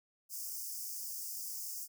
white high-pass noise, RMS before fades -42 dBFS, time 0.29-1.88 s, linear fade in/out 50 ms, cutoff 4900 Hz, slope 96 dB/octave, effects none

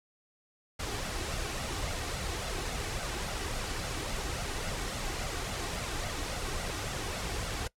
pink noise with flanger, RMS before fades -35 dBFS, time 0.79-7.68 s, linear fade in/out 10 ms, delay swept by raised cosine 1.4 to 2.7 ms, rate 3.6 Hz, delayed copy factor +0.5, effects noise-tail reverb RT60 0.1 s tail -21 dB re dry + low-pass 9000 Hz 12 dB/octave

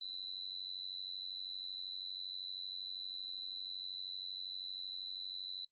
sine tone with amplitude modulation, 3993 Hz, B7, 18 cents sharp, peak -38 dBFS, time 0.01-5.65 s, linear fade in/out 5 ms, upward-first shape sine, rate 92.7 Hz, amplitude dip 95%, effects noise-tail reverb RT60 0.1 s tail -19 dB re dry + Opus 24 kbps

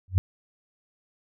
sine tone with exponential growth, 92.5 Hz, F#2, in tune, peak -12 dBFS, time 0.08-0.18 s, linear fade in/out 0 ms, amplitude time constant 20 ms, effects none

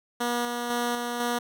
10% pulse tone with tremolo, 240.3 Hz, B3, 47 cents flat, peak -17 dBFS, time 0.2-1.39 s, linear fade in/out 10 ms, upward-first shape square, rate 2 Hz, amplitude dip 35%, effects none

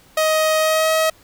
sawtooth tone with pitch glide, 628 to 637.1 Hz, D#5 to D#5, +16 to +41 cents, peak -11 dBFS, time 0.17-1.1 s, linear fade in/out 5 ms, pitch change +25 cents, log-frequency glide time 0.59-0.91 s, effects pink hiss -51 dBFS RMS until 1.23 s

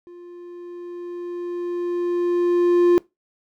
triangle tone with level ramp, 350.4 Hz, F4, 6 cents sharp, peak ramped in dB -37 to -9 dBFS, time 0.07-2.98 s, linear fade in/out 0 ms, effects noise-tail reverb RT60 0.2 s tail -22 dB re dry

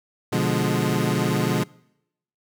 25% pulse chord, B diminished seventh, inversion none, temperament equal, 123.47 / 146.83 / 174.61 / 207.7 Hz, B2 / D3 / F3 / Ab3, 0 / 0 / 0 / 0 cents, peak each -22 dBFS, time 0.32-1.64 s, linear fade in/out 10 ms, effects noise-tail reverb RT60 0.8 s tail -24 dB re dry

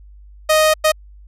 sawtooth tone bursts at uneven times, 622.3 Hz, D#5, in tune, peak -7 dBFS, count 2, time 0.49-0.74 / 0.84-0.92 s, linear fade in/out 10 ms, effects added 50 Hz sine -39 dBFS peak until 1.27 s + resampled to 32000 Hz

